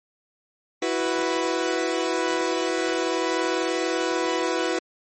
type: chord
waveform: sawtooth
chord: E suspended second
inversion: none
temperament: equal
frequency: 329.6 / 370 / 493.9 Hz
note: E4 / F#4 / B4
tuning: 0 / 0 / 0 cents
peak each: -23 dBFS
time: 0.82-4.79 s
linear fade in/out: 5 ms
effects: MP3 32 kbps